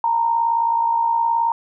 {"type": "tone with amplitude modulation", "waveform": "sine", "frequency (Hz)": 925, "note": "A#5", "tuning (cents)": -14, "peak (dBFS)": -13, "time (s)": [0.04, 1.52], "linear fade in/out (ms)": 2, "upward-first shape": "sine", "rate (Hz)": 59, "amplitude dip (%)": 55, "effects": []}